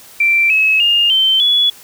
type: tone with pitch steps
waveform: sine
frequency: 2349 / 2576 / 2826 / 3100 / 3400 Hz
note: D7 / E7 / F7 / G7 / G#7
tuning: 0 / -41 / +20 / -20 / +40 cents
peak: -9 dBFS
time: 0.2-1.7 s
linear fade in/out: 5 ms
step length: 300 ms
effects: white hiss -40 dBFS RMS until 1.83 s